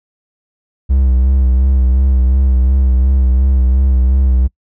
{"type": "tone with vibrato", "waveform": "triangle", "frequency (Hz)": 64.9, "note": "C2", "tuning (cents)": -13, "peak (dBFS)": -6, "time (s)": [0.89, 4.48], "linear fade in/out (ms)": 20, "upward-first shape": "sine", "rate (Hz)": 2.8, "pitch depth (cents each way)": 52, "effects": ["noise-tail reverb RT60 0.1 s tail -25 dB re dry"]}